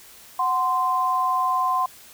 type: tone pair together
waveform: sine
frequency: 740 / 1040.2 Hz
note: F#5 / C6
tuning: 0 / -10 cents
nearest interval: tritone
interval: 590 cents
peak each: -25 / -20 dBFS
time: 0.39-1.86 s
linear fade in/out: 5 ms
effects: white hiss -47 dBFS RMS until 2.13 s